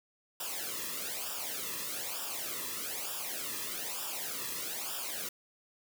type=noise with flanger; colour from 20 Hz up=white; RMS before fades=-38 dBFS; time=0.4-5.29 s; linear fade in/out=5 ms; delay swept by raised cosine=0.47 to 1.36 ms; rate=1.1 Hz; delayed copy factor=-0.8; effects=none